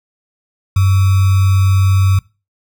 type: tone with sample-and-hold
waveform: sine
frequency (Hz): 95.8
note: G2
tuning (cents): -39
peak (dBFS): -8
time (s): 0.76-2.19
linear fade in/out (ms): 5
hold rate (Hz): 1225
effects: noise-tail reverb RT60 0.3 s tail -23 dB re dry